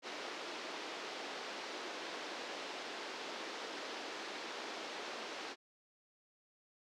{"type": "band-pass noise", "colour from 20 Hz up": "pink", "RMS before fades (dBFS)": -45, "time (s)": [0.02, 5.56], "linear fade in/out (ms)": 50, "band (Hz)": [310, 5300], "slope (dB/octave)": 24, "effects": []}